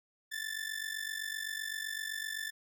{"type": "ring-modulated tone", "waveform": "sawtooth", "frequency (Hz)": 1760, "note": "A6", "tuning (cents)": 0, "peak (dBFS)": -30, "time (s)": [0.31, 2.51], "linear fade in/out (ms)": 20, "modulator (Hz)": 23.9, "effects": []}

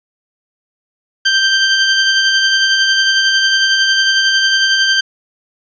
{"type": "tone with tremolo", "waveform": "20% pulse", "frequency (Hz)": 1568, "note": "G6", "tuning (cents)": 0, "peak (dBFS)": -4, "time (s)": [1.25, 5.01], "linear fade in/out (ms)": 10, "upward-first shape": "sine", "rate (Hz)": 11, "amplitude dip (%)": 30, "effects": ["resampled to 16000 Hz"]}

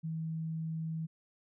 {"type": "tone", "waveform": "sine", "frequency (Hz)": 161, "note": "E3", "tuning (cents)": -41, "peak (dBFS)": -34, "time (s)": [0.03, 1.07], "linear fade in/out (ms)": 20, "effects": []}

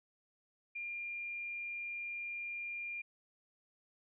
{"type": "tone", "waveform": "sine", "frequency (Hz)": 2400, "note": "D7", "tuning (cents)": 37, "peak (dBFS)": -39, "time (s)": [0.75, 3.02], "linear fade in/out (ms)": 10, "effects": []}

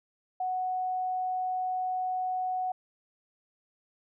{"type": "tone", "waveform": "sine", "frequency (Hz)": 740, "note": "F#5", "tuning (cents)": 0, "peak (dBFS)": -28, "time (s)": [0.4, 2.72], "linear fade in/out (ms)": 5, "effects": []}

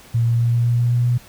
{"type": "tone with pitch steps", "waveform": "sine", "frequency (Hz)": [116.54, 117.28, 118.03, 118.78, 119.54, 120.3, 121.07, 121.84], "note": ["A#2", "A#2", "A#2", "A#2", "A#2", "B2", "B2", "B2"], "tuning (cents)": [0, 11, 22, 33, 44, -45, -34, -23], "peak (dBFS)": -14, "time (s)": [0.14, 1.18], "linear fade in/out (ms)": 10, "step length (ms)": 130, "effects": ["pink hiss -45 dBFS RMS until 1.28 s"]}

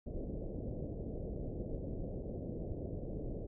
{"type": "low-pass noise", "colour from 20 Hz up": "pink", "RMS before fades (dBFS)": -41, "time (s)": [0.06, 3.47], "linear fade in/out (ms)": 10, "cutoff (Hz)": 600, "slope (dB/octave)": 48, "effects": []}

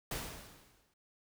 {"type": "noise with exponential decay", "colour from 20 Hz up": "pink", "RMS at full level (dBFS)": -37, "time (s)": [0.11, 0.94], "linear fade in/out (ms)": 5, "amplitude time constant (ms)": 180, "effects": []}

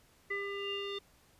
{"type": "tone with low-pass filter sweep", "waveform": "square", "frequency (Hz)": 399.7, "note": "G4", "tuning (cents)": 34, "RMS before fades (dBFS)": -38, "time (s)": [0.3, 0.99], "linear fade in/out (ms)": 10, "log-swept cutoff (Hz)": [2000, 3500], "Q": 9.3, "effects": ["pink hiss -65 dBFS RMS until 1.39 s", "resampled to 32000 Hz"]}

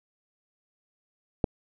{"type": "click", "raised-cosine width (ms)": 2, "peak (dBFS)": -9, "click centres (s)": 1.442, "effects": []}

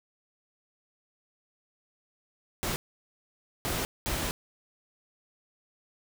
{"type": "noise bursts at uneven times", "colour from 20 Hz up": "pink", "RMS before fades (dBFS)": -31, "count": 3, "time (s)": [[2.63, 2.76], [3.65, 3.85], [4.06, 4.31]], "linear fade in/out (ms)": 0, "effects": []}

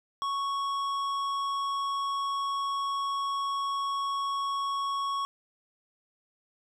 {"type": "tone with tanh clipping", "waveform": "sine", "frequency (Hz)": 1108.7, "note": "C#6", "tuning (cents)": 0, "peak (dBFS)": -30, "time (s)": [0.22, 5.25], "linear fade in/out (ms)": 0, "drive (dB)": 12, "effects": []}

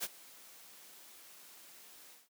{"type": "noise with ADSR envelope", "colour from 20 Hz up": "white", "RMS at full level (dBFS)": -35, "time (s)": [0, 2.29], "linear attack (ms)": 36, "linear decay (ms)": 39, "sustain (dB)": -21, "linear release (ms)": 180, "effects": ["high-pass 200 Hz 12 dB/octave"]}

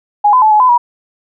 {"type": "tone with pitch steps", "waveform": "sine", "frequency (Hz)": [829, 1013, 866, 848, 1011, 962], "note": ["G#5", "B5", "A5", "G#5", "B5", "B5"], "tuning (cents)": [-3, 44, -28, 36, 40, -46], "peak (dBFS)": -5, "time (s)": [0.24, 0.78], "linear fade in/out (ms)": 10, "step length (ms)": 90, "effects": []}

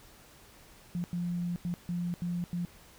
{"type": "tone bursts at uneven times", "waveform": "sine", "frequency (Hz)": 174.61, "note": "F3", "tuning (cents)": 0, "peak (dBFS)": -30, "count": 6, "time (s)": [[0.95, 1.04], [1.13, 1.56], [1.65, 1.74], [1.89, 2.14], [2.22, 2.44], [2.53, 2.65]], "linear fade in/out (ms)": 0, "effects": ["pink hiss -56 dBFS RMS until 2.98 s"]}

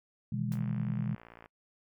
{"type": "chord", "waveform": "sine", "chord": "E major seventh", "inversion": "second", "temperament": "just", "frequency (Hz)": [123.61, 154.51, 164.81, 206], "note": ["B2", "D#3", "E3", "G#3"], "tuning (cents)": [2, -12, 0, -14], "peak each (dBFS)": [-34, -38, -38, -35], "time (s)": [0.32, 1.15], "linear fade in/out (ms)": 5}
{"type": "noise with exponential decay", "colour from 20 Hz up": "white", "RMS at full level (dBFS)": -47, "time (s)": [0.52, 0.63], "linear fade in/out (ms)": 1, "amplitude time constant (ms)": 22}
{"type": "click train", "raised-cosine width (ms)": 0.5, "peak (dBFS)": -35, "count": 55, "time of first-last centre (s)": [0.52, 1.459], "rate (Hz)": 57.5}
{"effects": ["noise-tail reverb RT60 0.1 s tail -26 dB re dry"]}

